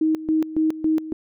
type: tone with tremolo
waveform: sine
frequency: 315 Hz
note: D#4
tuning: 21 cents sharp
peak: -16 dBFS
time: 0.01-1.13 s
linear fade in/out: 5 ms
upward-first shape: square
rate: 3.6 Hz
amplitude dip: 80%
effects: none